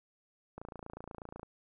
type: click train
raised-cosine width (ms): 1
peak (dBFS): -30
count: 25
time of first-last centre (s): 0.58-1.431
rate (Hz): 28.2
effects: none